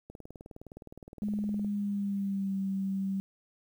click train, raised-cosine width 2 ms, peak -32 dBFS, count 31, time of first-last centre 0.1-1.646 s, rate 19.4 Hz
sine tone with pitch glide, 207.7 to 193.79 Hz, G#3 to G3, 0 to -20 cents, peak -29 dBFS, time 1.22-3.2 s, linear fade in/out 0 ms, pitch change -120 cents, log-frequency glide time 1.5-2.56 s
effects 10-bit

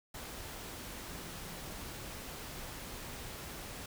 sine tone in noise, 174.61 Hz, F3, in tune, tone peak -53 dBFS, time 1.09-1.61 s, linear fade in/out 5 ms, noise pink, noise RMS -45 dBFS, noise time 0.14-3.86 s, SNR -11 dB, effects none

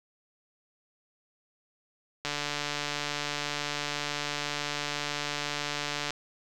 click train, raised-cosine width 0.2 ms, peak -14 dBFS, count 564, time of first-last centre 2.25-6.106 s, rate 146 Hz, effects none

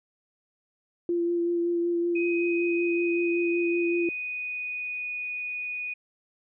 sine tone with vibrato, 343.9 Hz, F4, 27 cents flat, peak -23 dBFS, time 1.09-4.09 s, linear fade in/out 2 ms, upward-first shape sine, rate 5.3 Hz, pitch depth 15 cents each way
sine tone with pitch glide, 2509 to 2473 Hz, D#7 to D#7, +14 to -11 cents, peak -30 dBFS, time 2.15-5.94 s, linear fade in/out 10 ms, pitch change -25 cents, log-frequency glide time 2.31-5.28 s
effects none

